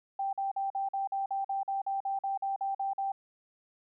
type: tone bursts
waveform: sine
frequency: 784 Hz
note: G5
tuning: in tune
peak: -29 dBFS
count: 16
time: 0.19-3.12 s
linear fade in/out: 5 ms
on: 140 ms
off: 46 ms
effects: none